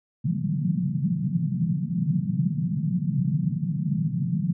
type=band-pass noise; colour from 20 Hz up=pink; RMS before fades=-25 dBFS; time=0.24-4.53 s; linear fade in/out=10 ms; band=140 to 190 Hz; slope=48 dB/octave; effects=none